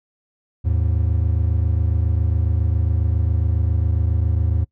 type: tone pair together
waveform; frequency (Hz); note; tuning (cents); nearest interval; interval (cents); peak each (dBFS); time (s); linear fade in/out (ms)
triangle; 78.5 / 105.81; D#2 / G#2; +16 / +33; perfect fourth; 517; -16 / -19; 0.64-4.65; 20
effects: noise-tail reverb RT60 0.1 s tail -21 dB re dry